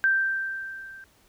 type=tone with level ramp; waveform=sine; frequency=1568 Hz; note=G6; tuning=in tune; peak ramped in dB=-17 to -42 dBFS; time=0.04-1.04 s; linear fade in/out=0 ms; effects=pink hiss -61 dBFS RMS until 1.28 s